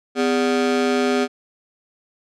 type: ring-modulated tone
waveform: 35% pulse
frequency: 329.6 Hz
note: E4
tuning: in tune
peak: -12 dBFS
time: 0.15-1.28 s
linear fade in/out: 50 ms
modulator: 77.6 Hz
effects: low-pass 6000 Hz 12 dB/octave